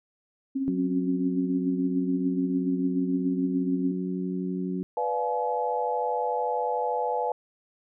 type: tone with tremolo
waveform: sine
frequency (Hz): 269.1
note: C4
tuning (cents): +49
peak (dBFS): -23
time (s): 0.55-3.92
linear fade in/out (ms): 10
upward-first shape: triangle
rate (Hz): 17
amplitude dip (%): 50
type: harmonic tone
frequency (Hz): 92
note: F#2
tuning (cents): -9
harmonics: 2 / 3 / 4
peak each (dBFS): -29 / -33 / -35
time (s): 0.68-4.83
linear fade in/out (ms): 0
type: chord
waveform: sine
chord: B diminished seventh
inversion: none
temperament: equal with one note detuned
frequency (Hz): 493.9 / 587.3 / 698.5 / 851.5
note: B4 / D5 / F5 / Ab5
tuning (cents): 0 / 0 / 0 / +43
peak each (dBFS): -29 / -34 / -32 / -28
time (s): 4.97-7.32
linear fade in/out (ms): 2
effects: none